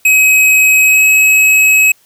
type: tone with pitch glide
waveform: square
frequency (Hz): 2543 to 2561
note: D#7 to D#7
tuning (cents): +37 to +49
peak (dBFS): -6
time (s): 0.05-1.92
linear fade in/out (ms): 5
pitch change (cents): +12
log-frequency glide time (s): 0.83-1.04
effects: white hiss -51 dBFS RMS until 2.05 s